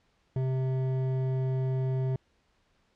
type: tone with hard clipping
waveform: triangle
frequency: 130.81 Hz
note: C3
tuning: in tune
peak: -28 dBFS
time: 0.36-2.16 s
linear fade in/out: 2 ms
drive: 14 dB
effects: pink hiss -70 dBFS RMS until 2.95 s + low-pass 5000 Hz 12 dB/octave

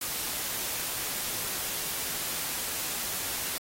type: noise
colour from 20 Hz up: white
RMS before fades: -33 dBFS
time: 0.01-3.58 s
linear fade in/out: 5 ms
effects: AAC 48 kbps

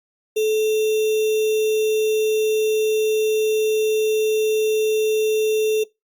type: tone with sample-and-hold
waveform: sine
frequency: 433.5 Hz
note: A4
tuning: 26 cents flat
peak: -16 dBFS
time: 0.36-5.84 s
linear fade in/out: 10 ms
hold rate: 3150 Hz
effects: noise-tail reverb RT60 0.2 s tail -22 dB re dry + Opus 48 kbps

